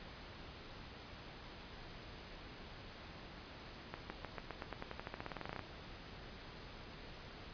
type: accelerating click train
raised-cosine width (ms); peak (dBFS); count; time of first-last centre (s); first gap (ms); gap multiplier
0.5; -27; 22; 3.94-5.593; 160; 0.92
effects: pink hiss -52 dBFS RMS until 7.53 s + resampled to 11025 Hz